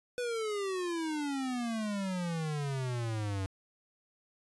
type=exponential sweep; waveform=square; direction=down; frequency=497.7 to 94 Hz; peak=-33 dBFS; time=0.18-3.46 s; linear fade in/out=0 ms; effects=resampled to 24000 Hz